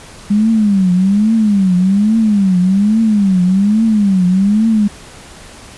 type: tone with vibrato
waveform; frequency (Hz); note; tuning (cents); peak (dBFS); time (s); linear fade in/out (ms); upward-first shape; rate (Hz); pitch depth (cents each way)
sine; 200.9; G3; +43; -8; 0.3-4.88; 10; triangle; 1.2; 220
effects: pink hiss -36 dBFS RMS until 5.77 s + resampled to 24000 Hz